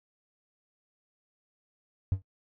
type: tone with exponential decay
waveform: triangle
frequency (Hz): 95.4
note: G2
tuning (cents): -47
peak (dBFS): -17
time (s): 2.12-2.22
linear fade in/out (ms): 0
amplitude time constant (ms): 21
effects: noise-tail reverb RT60 0.1 s tail -20 dB re dry + tanh soft clip ceiling -16 dBFS